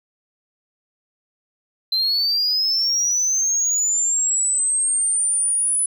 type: linear sweep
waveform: sine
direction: up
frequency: 4060 to 10030 Hz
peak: -15 dBFS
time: 1.92-5.86 s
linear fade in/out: 5 ms
effects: tanh soft clip ceiling -15 dBFS